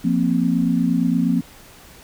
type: chord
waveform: sine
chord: F suspended fourth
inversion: none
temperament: equal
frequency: 174.61 / 233.1 / 261.6 Hz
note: F3 / Bb3 / C4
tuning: 0 / 0 / 0 cents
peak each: -20 dBFS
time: 0.04-1.41 s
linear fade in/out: 10 ms
effects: pink hiss -45 dBFS RMS until 2.03 s